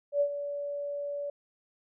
sine tone with ADSR envelope, 574 Hz, D5, 40 cents flat, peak -21 dBFS, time 0.12-1.3 s, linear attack 87 ms, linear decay 76 ms, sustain -11 dB, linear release 4 ms, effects none

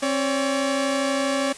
sawtooth tone pair together, 268.1 / 568.7 Hz, C4 / C#5, +42 / +44 cents, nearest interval octave + minor second, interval 1302 cents, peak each -20 dBFS, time 0.02-1.53 s, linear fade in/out 10 ms, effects white hiss -40 dBFS RMS until 1.57 s + resampled to 22050 Hz

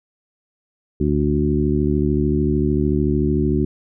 harmonic tone with a mistuned harmonic, 73.42 Hz, D2, in tune, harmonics 1 / 2 / 3 / 4 / 5, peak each -22 / -22 / -22 / -22 / -22 dBFS, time 1-3.65 s, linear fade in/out 5 ms, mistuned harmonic 1, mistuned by -25 cents, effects none

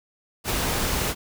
pink noise, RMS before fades -25 dBFS, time 0.44-1.15 s, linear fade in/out 50 ms, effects none

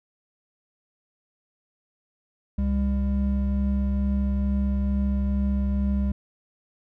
triangle tone pair together, 67.62 / 200.6 Hz, C#2 / G3, -42 / +40 cents, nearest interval octave + perfect fifth, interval 1882 cents, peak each -21 / -23 dBFS, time 2.58-6.12 s, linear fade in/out 5 ms, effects none

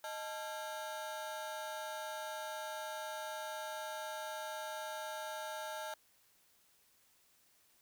30% pulse ring-modulated tone, 750 Hz, F#5, 23 cents sharp, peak -35 dBFS, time 0.04-5.94 s, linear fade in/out 2 ms, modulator 128 Hz, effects white hiss -70 dBFS RMS until 7.81 s

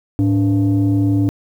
sine tone pair together, 107.64 / 289.2 Hz, A2 / D4, -38 / -27 cents, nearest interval octave + perfect fourth, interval 1711 cents, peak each -13 dBFS, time 0.19-1.29 s, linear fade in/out 0 ms, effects tanh soft clip ceiling -9 dBFS + 8-bit

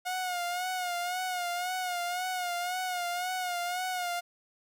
sawtooth tone with vibrato, 720 Hz, F#5, 47 cents flat, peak -27 dBFS, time 0.05-4.21 s, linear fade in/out 20 ms, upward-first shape sine, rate 1.9 Hz, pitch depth 54 cents each way, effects none

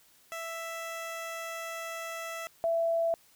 15% pulse / sine tone pair in turn, 661 / 666 Hz, E5 / E5, +5 / +18 cents, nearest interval unison, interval 13 cents, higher second, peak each -30 / -25 dBFS, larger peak second, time 0.32-2.47 / 2.64-3.14 s, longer first, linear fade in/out 0 ms, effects white hiss -62 dBFS RMS until 3.35 s

